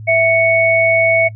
sine tone pair together, 659.3 / 2220 Hz, E5 / C#7, 0 / +2 cents, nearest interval octave + major sixth, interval 2102 cents, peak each -12 dBFS, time 0.07-1.29 s, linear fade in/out 20 ms, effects noise-tail reverb RT60 0.1 s tail -26 dB re dry + added 108 Hz sine -28 dBFS peak until 1.35 s

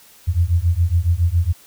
sine beating tone pair, 82.5 / 89.7 Hz, E2 / F2, +2 / +47 cents, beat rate 7.2 Hz, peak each -17 dBFS, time 0.27-1.53 s, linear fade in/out 20 ms, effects white hiss -48 dBFS RMS until 1.66 s

